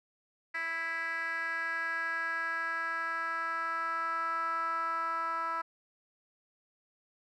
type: tone with band-pass filter sweep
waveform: 10% pulse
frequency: 329.6 Hz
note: E4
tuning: in tune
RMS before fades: -34 dBFS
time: 0.54-5.62 s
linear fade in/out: 10 ms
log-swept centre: 1900 to 1200 Hz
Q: 4.8
effects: none